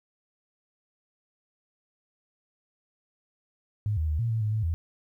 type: tone with pitch steps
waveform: sine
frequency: 105.2 / 78.6 / 76.3 / 116.2 / 112.3 / 106.7 / 109.4 / 82.6 Hz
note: G#2 / D#2 / D#2 / A#2 / A2 / G#2 / A2 / E2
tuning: +23 / +18 / -33 / -5 / +36 / +47 / -9 / +4 cents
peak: -24 dBFS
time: 3.86-4.74 s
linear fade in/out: 0 ms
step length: 110 ms
effects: 11-bit